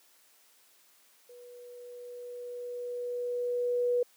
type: tone with level ramp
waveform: sine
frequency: 487.9 Hz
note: B4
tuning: 21 cents flat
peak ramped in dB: -48 to -23 dBFS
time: 1.29-4.03 s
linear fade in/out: 5 ms
effects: white hiss -63 dBFS RMS until 4.16 s + high-pass 300 Hz 12 dB/octave